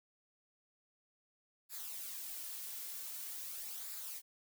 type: noise with flanger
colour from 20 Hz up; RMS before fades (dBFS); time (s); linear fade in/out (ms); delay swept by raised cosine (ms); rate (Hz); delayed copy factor
blue; -45; 1.69-4.22; 50; 0.33 to 3.23; 0.45; -0.5
effects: none